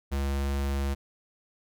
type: tone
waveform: square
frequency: 69.3 Hz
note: C#2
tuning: in tune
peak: -27 dBFS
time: 0.11-0.95 s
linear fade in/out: 20 ms
effects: none